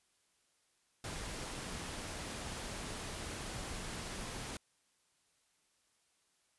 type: noise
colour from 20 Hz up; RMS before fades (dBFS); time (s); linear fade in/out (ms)
pink; -43; 1.04-4.57; 2
effects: white hiss -75 dBFS RMS until 6.58 s + resampled to 24000 Hz

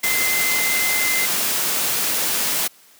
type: tone in noise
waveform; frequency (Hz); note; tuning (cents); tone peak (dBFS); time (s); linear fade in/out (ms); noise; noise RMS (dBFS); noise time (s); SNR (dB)
sine; 2068; C7; -21; -21; 0.03-1.26; 10; white; -21; 0.03-2.68; -3
effects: white hiss -51 dBFS RMS until 2.99 s + high-pass 150 Hz 12 dB/octave

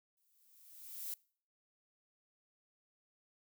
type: noise with exponential growth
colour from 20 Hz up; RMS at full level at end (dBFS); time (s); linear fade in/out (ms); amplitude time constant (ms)
violet; -40; 0.17-1.14; 2; 210
effects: noise-tail reverb RT60 0.5 s tail -24 dB re dry

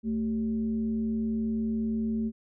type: tone with frequency modulation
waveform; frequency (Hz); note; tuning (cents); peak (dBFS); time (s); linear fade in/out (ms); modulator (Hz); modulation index
sine; 222.9; A3; +23; -26; 0.03-2.32; 50; 164; 0.38
effects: none

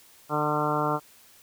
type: harmonic tone with a mistuned harmonic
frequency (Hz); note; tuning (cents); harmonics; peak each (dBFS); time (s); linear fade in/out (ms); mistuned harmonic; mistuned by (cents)
150; D3; +37; 1 / 2 / 3 / 4 / 5 / 6 / 7 / 8 / 9; -32 / -32 / -32 / -32 / -32 / -32 / -32 / -32 / -32; 0.29-1; 50; 9; +17
effects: white hiss -55 dBFS RMS until 1.42 s

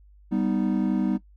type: chord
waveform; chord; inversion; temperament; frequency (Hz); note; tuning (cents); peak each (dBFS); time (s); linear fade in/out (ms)
triangle; G augmented; none; equal; 196 / 246.9 / 311.1; G3 / B3 / D#4; 0 / 0 / 0; -23 / -24 / -25; 0.31-1.18; 20
effects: noise-tail reverb RT60 0.1 s tail -17 dB re dry + added 50 Hz sine -50 dBFS peak until 1.36 s

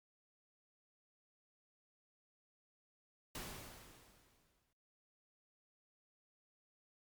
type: noise with exponential decay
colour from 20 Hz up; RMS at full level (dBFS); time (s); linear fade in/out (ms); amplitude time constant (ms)
pink; -44; 3.35-4.73; 2; 300
effects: noise-tail reverb RT60 1.0 s tail -25 dB re dry + MP3 96 kbps

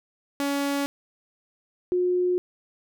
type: tone pair in turn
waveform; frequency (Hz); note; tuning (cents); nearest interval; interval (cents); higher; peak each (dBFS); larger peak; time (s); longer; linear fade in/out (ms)
sawtooth / sine; 281.6 / 360; C#4 / F#4; +27 / -47; major third; 426; second; -20; neither; 0.4-0.86 / 1.92-2.38; neither; 0
effects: none

